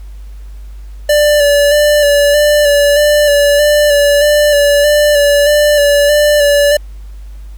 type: tone with vibrato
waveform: square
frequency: 584 Hz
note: D5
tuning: 10 cents flat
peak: -7 dBFS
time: 1.09-6.77 s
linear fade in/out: 5 ms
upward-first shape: square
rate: 1.6 Hz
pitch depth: 23 cents each way
effects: added 50 Hz sine -26 dBFS peak until 7.57 s + pink hiss -49 dBFS RMS until 7.57 s

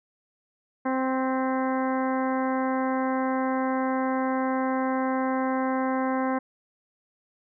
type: harmonic tone with a mistuned harmonic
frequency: 261.6 Hz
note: C4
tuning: in tune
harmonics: 1 / 2 / 3 / 4 / 5 / 6 / 7 / 8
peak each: -26 / -30 / -31 / -32 / -40 / -38 / -42 / -43 dBFS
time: 0.85-6.39 s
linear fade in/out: 10 ms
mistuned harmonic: 8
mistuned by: -40 cents
effects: none

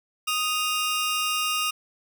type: tone pair together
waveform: sawtooth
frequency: 1244.6 / 2794 Hz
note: D#6 / F7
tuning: 0 / 0 cents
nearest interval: octave + major second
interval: 1400 cents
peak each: -23 / -23 dBFS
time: 0.27-1.71 s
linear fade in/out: 10 ms
effects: none

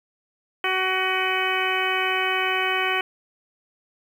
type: harmonic tone with a mistuned harmonic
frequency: 375.2 Hz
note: F#4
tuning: 24 cents sharp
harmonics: 1 / 2 / 3 / 4 / 5 / 6 / 7 / 8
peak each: -29 / -29 / -29 / -29 / -29 / -29 / -29 / -29 dBFS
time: 0.64-3.01 s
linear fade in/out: 2 ms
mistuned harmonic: 7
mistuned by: -63 cents
effects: 8-bit

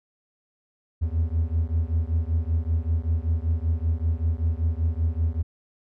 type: beating tone pair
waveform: triangle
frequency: 79.1 / 84.3 Hz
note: D#2 / E2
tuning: +29 / +39 cents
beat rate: 5.2 Hz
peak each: -22 / -23 dBFS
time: 1.01-5.43 s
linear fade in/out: 20 ms
effects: none

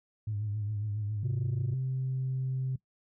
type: tone with vibrato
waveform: sine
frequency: 104.9 Hz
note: G#2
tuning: 18 cents sharp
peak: -30 dBFS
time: 0.27-1.74 s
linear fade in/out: 5 ms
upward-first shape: triangle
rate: 7.3 Hz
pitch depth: 69 cents each way
type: tone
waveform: sine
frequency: 130.7 Hz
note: C3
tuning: 1 cent flat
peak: -28 dBFS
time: 1.23-2.76 s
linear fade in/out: 5 ms
effects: noise-tail reverb RT60 0.1 s tail -20 dB re dry + tanh soft clip ceiling -25 dBFS

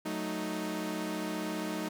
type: chord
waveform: sawtooth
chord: D# diminished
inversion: first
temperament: equal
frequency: 185 / 220 / 311.1 Hz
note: F#3 / A3 / D#4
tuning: 0 / 0 / 0 cents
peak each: -35 / -35 / -32 dBFS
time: 0.05-1.89 s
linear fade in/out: 10 ms
effects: none

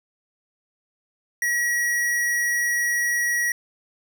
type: tone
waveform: square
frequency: 1914 Hz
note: A#6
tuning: 45 cents sharp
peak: -21 dBFS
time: 1.42-3.52 s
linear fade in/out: 2 ms
effects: none

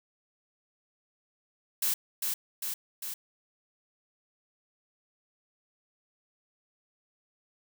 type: noise with echo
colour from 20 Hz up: blue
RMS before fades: -28 dBFS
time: 1.82-1.94 s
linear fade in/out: 5 ms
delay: 400 ms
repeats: 3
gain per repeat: -3 dB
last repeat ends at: 3.14 s
effects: none

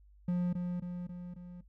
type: tone with echo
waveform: triangle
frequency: 177.4 Hz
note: F3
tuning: 27 cents sharp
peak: -26 dBFS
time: 0.28-0.53 s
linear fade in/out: 5 ms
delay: 270 ms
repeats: 4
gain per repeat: -4 dB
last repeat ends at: 1.61 s
effects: noise-tail reverb RT60 0.1 s tail -17 dB re dry + added 50 Hz sine -57 dBFS peak until 1.68 s

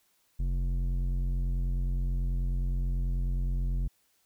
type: tone with low-pass filter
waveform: square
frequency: 44.67 Hz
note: F1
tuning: 40 cents sharp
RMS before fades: -29 dBFS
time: 0.39-3.88 s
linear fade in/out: 10 ms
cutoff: 160 Hz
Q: 0.87
effects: white hiss -70 dBFS RMS until 4.25 s

